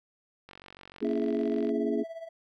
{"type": "click train", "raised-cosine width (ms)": 0.3, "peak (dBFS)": -31, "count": 57, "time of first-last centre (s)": [0.49, 1.692], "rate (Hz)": 46.6}
{"type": "chord", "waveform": "sine", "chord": "A# half-diminished seventh", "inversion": "none", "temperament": "just", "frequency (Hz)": [233.1, 279.7, 335.6, 419.5], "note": ["A#3", "C#4", "E4", "G#4"], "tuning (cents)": [0, 16, 31, 17], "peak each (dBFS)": [-31, -32, -33, -30], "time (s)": [1.01, 2.04], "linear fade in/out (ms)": 20}
{"type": "tone with tremolo", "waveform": "triangle", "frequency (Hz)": 659.3, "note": "E5", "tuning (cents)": 0, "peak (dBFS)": -33, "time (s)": [1.04, 2.29], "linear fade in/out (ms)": 10, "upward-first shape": "triangle", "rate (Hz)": 17, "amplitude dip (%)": 80}
{"effects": []}